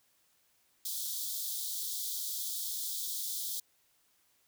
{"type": "high-pass noise", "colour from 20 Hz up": "white", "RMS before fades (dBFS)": -37, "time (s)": [0.85, 3.6], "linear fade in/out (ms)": 5, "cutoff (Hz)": 3300, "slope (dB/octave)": 96, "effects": ["white hiss -71 dBFS RMS until 4.47 s"]}